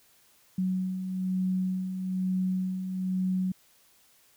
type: beating tone pair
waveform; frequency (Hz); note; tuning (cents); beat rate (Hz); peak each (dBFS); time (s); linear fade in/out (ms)
sine; 185 / 186.1; F#3 / F#3; 0 / +10; 1.1; -36 / -27; 0.58-3.52; 5
effects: white hiss -62 dBFS RMS until 4.36 s